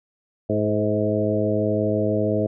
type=harmonic tone with a mistuned harmonic; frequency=106.1 Hz; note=G#2; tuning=38 cents sharp; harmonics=1 / 2 / 3 / 4 / 5 / 6; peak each=-26 / -26 / -26 / -26 / -26 / -26 dBFS; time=0.49-2.47 s; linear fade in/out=10 ms; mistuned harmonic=5; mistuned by=-25 cents; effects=none